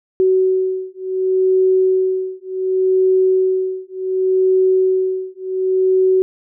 sine beating tone pair, 374.9 / 375.58 Hz, F#4 / F#4, +23 / +26 cents, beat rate 0.68 Hz, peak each -16 dBFS, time 0.2-6.22 s, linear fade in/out 0 ms, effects none

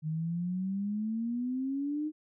sine exponential sweep, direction up, 153 to 311.1 Hz, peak -30 dBFS, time 0.02-2.12 s, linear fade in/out 50 ms, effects none

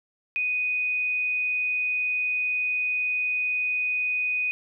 sine tone, 2489 Hz, D#7, in tune, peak -23 dBFS, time 0.36-4.51 s, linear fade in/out 0 ms, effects none

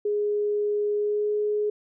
sine tone with pitch glide, 415.3 to 419.2 Hz, G#4 to G#4, 0 to +16 cents, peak -22 dBFS, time 0.05-1.7 s, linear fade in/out 5 ms, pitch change +16 cents, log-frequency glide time 0.96-1.31 s, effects none

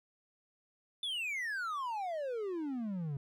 triangle exponential sweep, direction down, 3558 to 134.6 Hz, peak -33 dBFS, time 1.03-3.17 s, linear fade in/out 2 ms, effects none

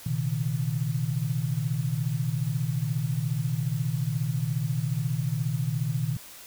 sine tone cluster, 119.7 / 134.1 / 156.5 Hz, A#2 / C3 / D#3, +46 / +43 / +10 cents, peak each -29 / -30 / -29 dBFS, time 0.06-6.17 s, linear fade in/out 5 ms, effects white hiss -46 dBFS RMS until 6.46 s

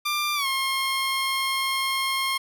15% pulse tone with pitch glide, 1189 to 1071.6 Hz, D6 to C6, +21 to +41 cents, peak -17 dBFS, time 0.05-2.38 s, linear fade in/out 10 ms, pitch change -180 cents, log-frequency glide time 0.35-0.47 s, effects none

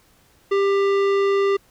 sine tone with tanh clipping, 396.2 Hz, G4, 18 cents sharp, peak -18 dBFS, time 0.51-1.57 s, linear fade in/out 10 ms, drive 16 dB, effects pink hiss -57 dBFS RMS until 1.7 s

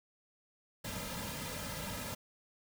pink noise with comb filter, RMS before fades -41 dBFS, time 0.84-2.15 s, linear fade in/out 10 ms, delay 2.7 ms, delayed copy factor -0.75, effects none

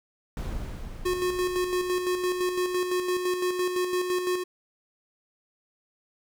brown noise with exponential decay, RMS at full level -30 dBFS, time 0.37-3.32 s, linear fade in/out 1 ms, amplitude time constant 640 ms
square tone with tremolo, 362.5 Hz, F#4, 35 cents flat, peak -24 dBFS, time 1.05-4.44 s, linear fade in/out 10 ms, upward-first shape square, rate 5.9 Hz, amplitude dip 45%
effects none

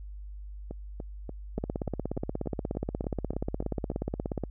two click trains, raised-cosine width 2 ms, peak -17 / -24 dBFS, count 49 / 12, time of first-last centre 1.58-4.437 / 0.71-3.917 s, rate 16.8 / 3.43 Hz, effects added 50 Hz sine -39 dBFS peak until 4.5 s

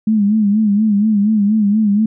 sine tone with vibrato, 210 Hz, G#3, 19 cents sharp, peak -10 dBFS, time 0.07-2.06 s, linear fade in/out 5 ms, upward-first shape sine, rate 4.2 Hz, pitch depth 86 cents each way, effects none

